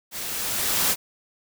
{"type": "noise with level ramp", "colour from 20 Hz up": "white", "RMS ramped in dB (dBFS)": [-33, -20], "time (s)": [0.11, 0.96], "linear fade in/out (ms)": 50, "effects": []}